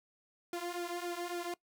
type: tone with flanger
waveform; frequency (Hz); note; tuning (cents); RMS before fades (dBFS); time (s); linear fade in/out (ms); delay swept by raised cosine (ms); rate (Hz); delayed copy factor
sawtooth; 349.2; F4; 0; -39; 0.53-1.54; 2; 1.8 to 3.7; 3.6; -0.8
effects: noise-tail reverb RT60 0.1 s tail -21 dB re dry